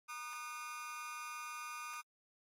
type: tone with amplitude modulation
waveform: 30% pulse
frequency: 1222 Hz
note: D#6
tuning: 32 cents flat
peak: -37 dBFS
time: 0.08-2.02 s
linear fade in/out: 20 ms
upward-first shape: sine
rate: 274 Hz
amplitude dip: 85%
effects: AAC 48 kbps